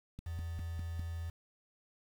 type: click train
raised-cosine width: 5 ms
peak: -32 dBFS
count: 5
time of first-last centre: 0.19-0.995 s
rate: 4.97 Hz
type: tone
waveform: sine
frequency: 83.4 Hz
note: E2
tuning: 21 cents sharp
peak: -37 dBFS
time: 0.26-1.3 s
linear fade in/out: 5 ms
effects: 9-bit